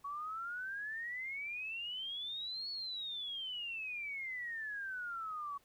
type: exponential two-way sweep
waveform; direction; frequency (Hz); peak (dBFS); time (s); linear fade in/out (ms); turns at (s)
sine; up then down; 1116 to 4426 to 1116; -39; 0.04-5.58; 10; 2.7
effects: pink hiss -70 dBFS RMS until 5.64 s